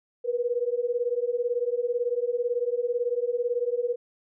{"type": "beating tone pair", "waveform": "sine", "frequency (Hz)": [474.5, 492.5], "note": ["A#4", "B4"], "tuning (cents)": [31, -5], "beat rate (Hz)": 18, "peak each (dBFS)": -27, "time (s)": [0.24, 3.96], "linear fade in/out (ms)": 20, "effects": []}